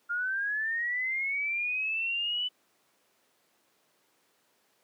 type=linear sweep; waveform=sine; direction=up; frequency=1398 to 3000 Hz; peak=-28 dBFS; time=0.09-2.49 s; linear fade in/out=20 ms; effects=pink hiss -69 dBFS RMS until 4.83 s + high-pass 300 Hz 12 dB/octave